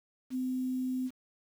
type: tone with quantisation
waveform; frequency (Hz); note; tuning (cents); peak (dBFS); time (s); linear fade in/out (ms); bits
sine; 256.2; C4; -36; -30; 0.3-1.11; 50; 9
effects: none